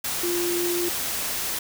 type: tone in noise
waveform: sine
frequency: 348.7 Hz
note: F4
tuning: 3 cents flat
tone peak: -24 dBFS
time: 0.23-0.89 s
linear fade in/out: 5 ms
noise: white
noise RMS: -28 dBFS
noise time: 0.04-1.59 s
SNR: +1 dB
effects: none